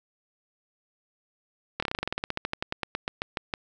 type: slowing click train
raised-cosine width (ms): 0.3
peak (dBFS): -12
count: 24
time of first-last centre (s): 1.8-3.538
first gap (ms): 25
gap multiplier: 1.09
effects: none